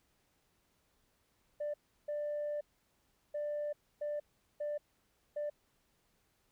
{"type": "tone bursts at uneven times", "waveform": "sine", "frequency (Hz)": 591, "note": "D5", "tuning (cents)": 11, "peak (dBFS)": -33, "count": 6, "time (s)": [[1.6, 1.74], [2.08, 2.61], [3.34, 3.73], [4.01, 4.2], [4.6, 4.78], [5.36, 5.5]], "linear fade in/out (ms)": 10, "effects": ["tanh soft clip ceiling -32 dBFS", "pink hiss -75 dBFS RMS until 6.51 s"]}